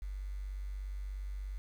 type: tone with quantisation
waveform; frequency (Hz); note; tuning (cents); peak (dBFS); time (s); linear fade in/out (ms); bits
sine; 48.44; G1; -20; -37; 0.02-1.58; 0; 10
effects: none